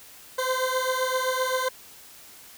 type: beating tone pair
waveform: 20% pulse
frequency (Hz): 512 / 519.7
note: C5 / C5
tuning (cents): -38 / -12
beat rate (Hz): 7.7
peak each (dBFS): -21 / -23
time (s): 0.38-1.69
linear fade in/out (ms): 10
effects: white hiss -48 dBFS RMS until 2.57 s